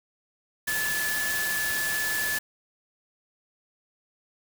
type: tone in noise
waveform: sine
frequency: 1728 Hz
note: A6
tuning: 32 cents flat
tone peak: -27 dBFS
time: 0.67-2.39 s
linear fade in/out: 10 ms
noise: white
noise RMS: -31 dBFS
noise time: 0.67-2.39 s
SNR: +1 dB
effects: none